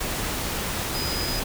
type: tone in noise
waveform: sine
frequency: 4978 Hz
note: D#8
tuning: in tune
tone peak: -30 dBFS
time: 0.94-1.4 s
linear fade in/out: 10 ms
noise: pink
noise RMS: -28 dBFS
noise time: 0-1.44 s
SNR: -5 dB
effects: none